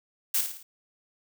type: noise with echo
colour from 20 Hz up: blue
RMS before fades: -25 dBFS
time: 0.34-0.41 s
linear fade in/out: 5 ms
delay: 55 ms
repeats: 4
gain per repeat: -6 dB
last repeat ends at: 0.63 s
effects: none